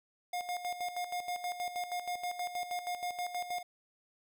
square tone with tremolo, 713 Hz, F5, 36 cents sharp, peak -34 dBFS, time 0.33-3.63 s, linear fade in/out 5 ms, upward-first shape square, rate 6.3 Hz, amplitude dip 65%, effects none

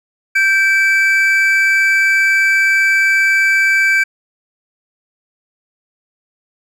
triangle tone pair together, 1568 / 2311 Hz, G6 / D7, 0 / -28 cents, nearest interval perfect fifth, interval 672 cents, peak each -11 dBFS, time 0.35-4.04 s, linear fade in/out 10 ms, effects none

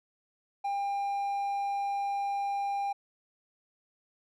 triangle tone, 800 Hz, G5, 35 cents sharp, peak -27 dBFS, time 0.64-2.93 s, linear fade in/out 10 ms, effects none

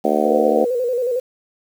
harmonic tone, 74.9 Hz, D2, 35 cents sharp, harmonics 3 / 4 / 5 / 6 / 7 / 8 / 9 / 10, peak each -23 / -23 / -23 / -23 / -23 / -23 / -23 / -23 dBFS, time 0.04-0.65 s, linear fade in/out 10 ms
sine tone with vibrato, 493.9 Hz, B4, in tune, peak -17 dBFS, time 0.25-1.2 s, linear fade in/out 10 ms, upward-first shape square, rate 11 Hz, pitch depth 62 cents each way
effects 7-bit

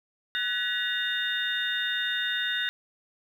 sine tone cluster, 1494 / 1708 / 1920 / 2834 / 3652 Hz, F#6 / G#6 / B6 / F7 / A#7, +16 / +48 / -49 / +25 / -36 cents, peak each -31 / -37 / -33 / -36 / -30 dBFS, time 0.35-2.69 s, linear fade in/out 0 ms, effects 9-bit

